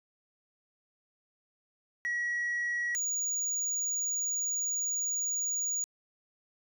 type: tone pair in turn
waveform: sine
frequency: 1918 / 6835 Hz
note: A#6 / G#8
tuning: +49 / +49 cents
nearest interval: octave + minor seventh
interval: 2200 cents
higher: second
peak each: -27 dBFS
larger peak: neither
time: 2.05-2.95 / 2.95-5.84 s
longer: second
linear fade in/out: 0 ms
effects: tanh soft clip ceiling -28 dBFS